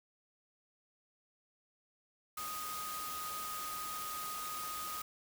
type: tone in noise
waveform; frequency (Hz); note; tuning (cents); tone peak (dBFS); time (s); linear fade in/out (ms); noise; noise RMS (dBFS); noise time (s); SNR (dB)
sine; 1244.5; D#6; 0; -41; 2.37-5.02; 5; white; -44; 2.37-5.02; 0
effects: none